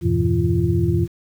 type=tone cluster; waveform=sine; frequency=84.4 / 100.2 / 120.6 / 166.5 / 343.8 Hz; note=E2 / G2 / B2 / E3 / F4; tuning=+41 / +38 / -41 / +18 / -27 cents; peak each=-22 dBFS; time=0.01-1.08 s; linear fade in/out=50 ms; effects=8-bit